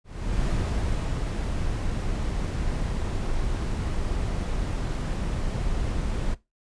brown noise with ADSR envelope, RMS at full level -24 dBFS, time 0.04-6.35 s, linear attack 390 ms, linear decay 820 ms, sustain -3 dB, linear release 16 ms, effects noise-tail reverb RT60 0.2 s tail -18 dB re dry + resampled to 22050 Hz

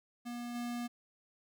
square tone with level steps, 240 Hz, B3, 49 cents flat, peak -40 / -37 dBFS, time 0.25-0.88 s, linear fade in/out 20 ms, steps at 0.54 s, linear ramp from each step 20 ms, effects none

